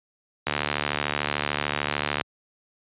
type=click train; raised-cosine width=0.3 ms; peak=-7 dBFS; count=129; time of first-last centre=0.47-2.211 s; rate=73.5 Hz; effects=high-pass 80 Hz 12 dB/octave + resampled to 8000 Hz